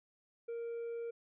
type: tone with hard clipping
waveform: triangle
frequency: 466.2 Hz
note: A#4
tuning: in tune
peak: -39 dBFS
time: 0.48-1.11 s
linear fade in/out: 10 ms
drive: 5 dB
effects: resampled to 8000 Hz